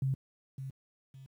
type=tone with echo; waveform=sine; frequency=133.9 Hz; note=C3; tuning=40 cents sharp; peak=-27 dBFS; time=0.02-0.14 s; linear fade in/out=2 ms; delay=560 ms; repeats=2; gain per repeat=-10 dB; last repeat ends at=1.26 s; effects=high-pass 80 Hz 12 dB/octave + 11-bit